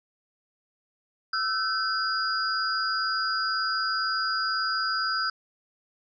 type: tone cluster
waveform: sine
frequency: 1317 / 1524 / 4879 Hz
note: E6 / G6 / D#8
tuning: -2 / -49 / -35 cents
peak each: -29 dBFS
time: 1.33-5.3 s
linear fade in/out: 5 ms
effects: none